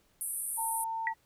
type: band-pass noise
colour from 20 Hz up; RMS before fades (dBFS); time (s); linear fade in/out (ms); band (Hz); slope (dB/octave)
pink; -36; 0.21-0.84; 0; 8900 to 12000; 96
type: tone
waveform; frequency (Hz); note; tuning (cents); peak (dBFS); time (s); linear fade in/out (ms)
sine; 900; A5; +39; -32; 0.57-1.14; 20
type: tone with exponential decay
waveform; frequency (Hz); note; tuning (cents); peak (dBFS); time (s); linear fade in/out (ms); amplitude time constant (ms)
sine; 1932; B6; -39; -24; 1.07-1.15; 1; 17
effects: pink hiss -69 dBFS RMS until 1.25 s